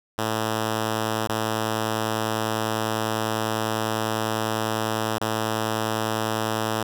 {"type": "tone with dropouts", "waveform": "5% pulse", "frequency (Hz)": 110, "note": "A2", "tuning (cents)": 0, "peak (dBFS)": -12, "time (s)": [0.18, 6.83], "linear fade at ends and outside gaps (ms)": 5, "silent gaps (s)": [[1.273, 1.292], [5.183, 5.212]], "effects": []}